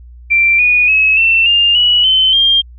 sine tone with pitch steps, 2355 / 2461 / 2571 / 2686 / 2807 / 2933 / 3065 / 3202 Hz, D7 / D#7 / E7 / E7 / F7 / F#7 / G7 / G7, +4 / -20 / -44 / +32 / +8 / -16 / -40 / +36 cents, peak -7 dBFS, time 0.3-2.62 s, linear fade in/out 20 ms, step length 290 ms, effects added 60 Hz sine -33 dBFS peak until 2.78 s

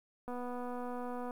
click train, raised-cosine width 1 ms, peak -29 dBFS, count 254, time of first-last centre 0.28-1.308 s, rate 246 Hz, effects 10-bit

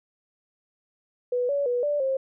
sine tone with pitch steps, 492.7 / 567 / 488.2 / 585 / 533 Hz, B4 / C#5 / B4 / D5 / C5, -4 / +39 / -20 / -7 / +32 cents, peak -22 dBFS, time 1.32-2.17 s, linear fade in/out 5 ms, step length 170 ms, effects none

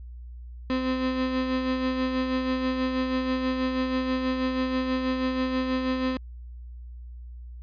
35% pulse tone with tremolo, 258.3 Hz, C4, 22 cents flat, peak -21 dBFS, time 0.7-6.17 s, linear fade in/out 0 ms, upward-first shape sine, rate 6.2 Hz, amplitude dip 40%, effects added 60 Hz sine -38 dBFS peak until 7.62 s + resampled to 11025 Hz

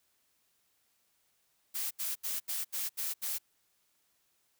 blue noise bursts, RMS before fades -35 dBFS, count 7, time 1.74-3.386 s, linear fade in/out 20 ms, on 170 ms, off 76 ms, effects white hiss -74 dBFS RMS until 4.59 s

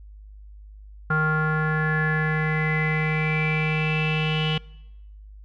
square tone with low-pass filter sweep, 155.56 Hz, D#3, in tune, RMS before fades -23 dBFS, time 1.1-4.58 s, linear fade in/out 5 ms, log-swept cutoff 1400 to 3000 Hz, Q 9.7, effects noise-tail reverb RT60 0.9 s tail -23 dB re dry + added 51 Hz sine -41 dBFS peak until 5.44 s

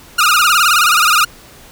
sawtooth tone with vibrato, 1318 Hz, E6, 1 cent flat, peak -5 dBFS, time 0.18-1.25 s, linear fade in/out 10 ms, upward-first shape sine, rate 19 Hz, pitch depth 160 cents each way, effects pink hiss -40 dBFS RMS until 1.71 s

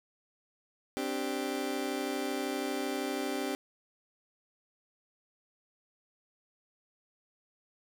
30% pulse chord, C suspended second, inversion none, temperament just, 261.6 / 294.3 / 392.4 Hz, C4 / D4 / G4, 0 / +4 / +2 cents, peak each -34 dBFS, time 0.97-3.55 s, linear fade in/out 0 ms, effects none

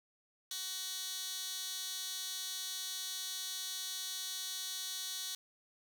15% pulse tone with high-pass filter, 375 Hz, F#4, 23 cents sharp, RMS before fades -41 dBFS, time 0.51-5.35 s, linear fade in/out 2 ms, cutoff 4200 Hz, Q 1.5, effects none

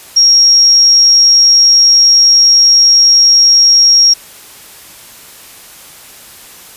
sine tone, 5590 Hz, F8, 1 cent sharp, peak -3 dBFS, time 0.16-4.14 s, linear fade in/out 10 ms, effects white hiss -35 dBFS RMS until 6.76 s + resampled to 32000 Hz

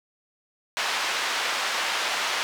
pink band-pass noise, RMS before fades -27 dBFS, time 0.77-2.43 s, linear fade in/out 0 ms, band 980 to 4800 Hz, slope 12 dB/octave, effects none

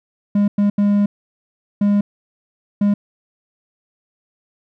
triangle tone bursts at uneven times, 203.8 Hz, G#3, 32 cents flat, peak -10 dBFS, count 5, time 0.35-0.48 / 0.58-0.7 / 0.78-1.06 / 1.81-2.01 / 2.81-2.94 s, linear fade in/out 5 ms, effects none

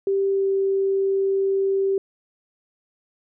sine tone with pitch glide, 392 to 389.5 Hz, G4 to G4, 0 to -11 cents, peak -18 dBFS, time 0.07-1.98 s, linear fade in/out 2 ms, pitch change -11 cents, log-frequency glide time 0.3-0.47 s, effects none

